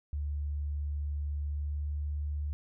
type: tone with pitch glide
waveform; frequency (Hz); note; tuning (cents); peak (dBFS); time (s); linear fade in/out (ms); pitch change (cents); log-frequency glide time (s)
sine; 73 to 73.64; D2 to D2; -10 to +5; -31; 0.13-2.53; 0; +15; 1.46-1.94
effects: none